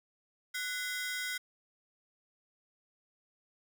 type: ring-modulated tone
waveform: sawtooth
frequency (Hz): 1760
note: A6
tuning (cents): 0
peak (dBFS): -28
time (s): 0.54-1.38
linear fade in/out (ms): 10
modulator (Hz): 279
effects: none